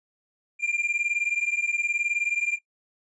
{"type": "beating tone pair", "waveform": "triangle", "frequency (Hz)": [2385, 2404], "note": ["D7", "D7"], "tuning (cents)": [26, 40], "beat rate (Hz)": 19, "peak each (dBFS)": -25, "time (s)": [0.59, 2.59], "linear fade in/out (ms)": 50, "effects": ["noise-tail reverb RT60 0.1 s tail -19 dB re dry", "resampled to 22050 Hz"]}